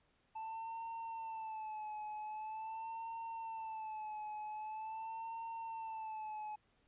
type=tone with vibrato; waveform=triangle; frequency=880 Hz; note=A5; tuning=in tune; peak=-40 dBFS; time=0.35-6.56 s; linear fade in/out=10 ms; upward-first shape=sine; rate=0.44 Hz; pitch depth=61 cents each way; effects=pink hiss -75 dBFS RMS until 6.87 s + resampled to 8000 Hz